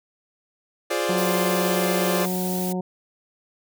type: chord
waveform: sawtooth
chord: D half-diminished seventh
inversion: first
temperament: equal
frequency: 349.2 / 415.3 / 523.3 / 587.3 Hz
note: F4 / Ab4 / C5 / D5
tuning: 0 / 0 / 0 / 0 cents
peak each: -24 / -25 / -24 / -23 dBFS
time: 0.9-2.26 s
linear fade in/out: 10 ms
type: harmonic tone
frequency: 182.8 Hz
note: F#3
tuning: 21 cents flat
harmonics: 1 / 2 / 3 / 4 / 5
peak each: -25 / -30 / -35 / -35 / -40 dBFS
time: 1.09-2.81 s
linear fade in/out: 5 ms
type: noise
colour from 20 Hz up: blue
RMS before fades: -32 dBFS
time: 1.17-2.73 s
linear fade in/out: 10 ms
effects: none